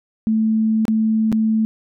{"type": "tone with dropouts", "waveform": "sine", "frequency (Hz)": 219.9, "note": "A3", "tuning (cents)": -1, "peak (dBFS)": -14, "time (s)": [0.27, 1.65], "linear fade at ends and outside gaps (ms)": 0, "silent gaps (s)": [[0.853, 0.881], [1.318, 1.326]], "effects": []}